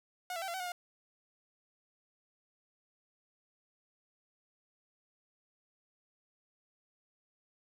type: tone with pitch steps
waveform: sawtooth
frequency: 725 / 670 / 769 / 684 / 758 / 721 / 709 Hz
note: F#5 / E5 / G5 / F5 / F#5 / F#5 / F5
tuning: -35 / +28 / -33 / -36 / +42 / -45 / +26 cents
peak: -33 dBFS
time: 0.3-0.72 s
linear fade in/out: 2 ms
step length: 60 ms
effects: none